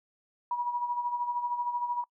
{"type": "tone with tremolo", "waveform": "sine", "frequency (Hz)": 966, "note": "B5", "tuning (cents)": -39, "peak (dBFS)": -26, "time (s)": [0.51, 2.04], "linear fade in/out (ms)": 2, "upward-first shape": "sine", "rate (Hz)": 13, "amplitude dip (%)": 60, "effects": ["noise-tail reverb RT60 0.1 s tail -24 dB re dry"]}